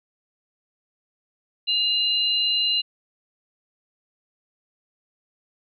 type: tone pair together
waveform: sine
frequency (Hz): 2826 / 4035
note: F7 / B7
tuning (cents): +20 / +36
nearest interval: tritone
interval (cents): 616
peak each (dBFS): -22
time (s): 1.67-2.82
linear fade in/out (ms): 20
effects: none